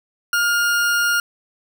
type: tone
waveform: 40% pulse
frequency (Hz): 1415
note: F6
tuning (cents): +22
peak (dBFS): -15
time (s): 0.33-1.2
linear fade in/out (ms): 2
effects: none